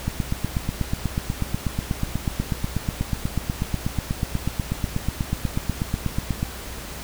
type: click train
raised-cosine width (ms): 5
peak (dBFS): -10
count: 53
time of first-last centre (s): 0.08-6.429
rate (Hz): 8.19
effects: added 62 Hz sine -38 dBFS peak until 7.03 s + pink hiss -36 dBFS RMS until 7.03 s